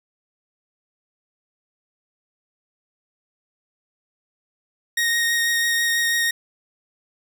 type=tone with vibrato; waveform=sawtooth; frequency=1864.7 Hz; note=A#6; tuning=in tune; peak=-15 dBFS; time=4.97-6.31 s; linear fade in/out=5 ms; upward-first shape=triangle; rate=6.1 Hz; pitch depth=13 cents each way; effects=none